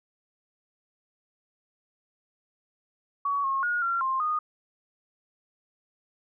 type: tone with pitch steps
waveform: sine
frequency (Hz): 1127 / 1083 / 1439 / 1373 / 1056 / 1232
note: C#6 / C#6 / F#6 / F6 / C6 / D#6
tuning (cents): +28 / -41 / -49 / -30 / +16 / -17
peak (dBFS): -24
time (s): 3.25-4.39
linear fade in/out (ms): 5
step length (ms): 190
effects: none